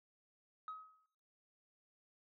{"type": "tone with exponential decay", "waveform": "sine", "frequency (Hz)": 1270, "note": "D#6", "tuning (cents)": 35, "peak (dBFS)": -39, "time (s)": [0.68, 1.06], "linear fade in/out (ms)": 1, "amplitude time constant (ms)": 81, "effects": ["noise-tail reverb RT60 0.7 s tail -18 dB re dry", "tanh soft clip ceiling -40 dBFS"]}